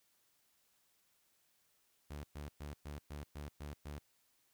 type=tone bursts; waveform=sawtooth; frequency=73.42 Hz; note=D2; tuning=in tune; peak=-40 dBFS; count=8; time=2.1-3.99 s; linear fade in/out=10 ms; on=140 ms; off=110 ms; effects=white hiss -75 dBFS RMS until 4.53 s